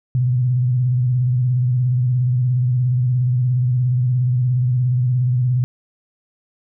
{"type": "tone with vibrato", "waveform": "sine", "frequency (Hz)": 125, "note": "B2", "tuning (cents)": 21, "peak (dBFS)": -14, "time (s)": [0.15, 5.64], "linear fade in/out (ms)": 0, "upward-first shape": "square", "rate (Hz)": 17, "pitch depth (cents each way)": 54, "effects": []}